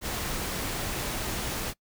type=noise; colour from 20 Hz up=pink; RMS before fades=-32 dBFS; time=0.01-1.74 s; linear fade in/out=50 ms; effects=noise-tail reverb RT60 0.1 s tail -23 dB re dry